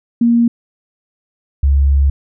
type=tone pair in turn; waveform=sine; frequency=234.9 / 69.51 Hz; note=A#3 / C#2; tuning=+13 / +5 cents; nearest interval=octave + major sixth; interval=2108 cents; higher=first; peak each=-8 dBFS; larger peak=neither; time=0.21-0.48 / 1.63-2.1 s; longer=second; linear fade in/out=5 ms; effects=none